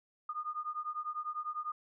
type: beating tone pair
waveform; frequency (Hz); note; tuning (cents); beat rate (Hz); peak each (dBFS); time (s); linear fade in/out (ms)
sine; 1218 / 1228; D#6 / D#6; -37 / -23; 10; -39 / -39; 0.29-1.72; 5
effects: none